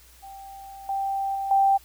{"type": "tone with level steps", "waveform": "sine", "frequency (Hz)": 784, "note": "G5", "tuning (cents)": 0, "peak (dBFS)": [-39, -24, -26, -16], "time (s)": [0.22, 1.78], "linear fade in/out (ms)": 20, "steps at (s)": [0.89, 1.35, 1.51], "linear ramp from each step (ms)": 2, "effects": ["added 60 Hz sine -54 dBFS peak until 1.84 s", "white hiss -54 dBFS RMS until 1.84 s"]}